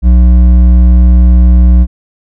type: tone with hard clipping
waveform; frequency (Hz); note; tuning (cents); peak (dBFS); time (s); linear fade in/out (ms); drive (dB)
triangle; 60.9; B1; -24; -3; 0.02-1.87; 50; 11
effects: none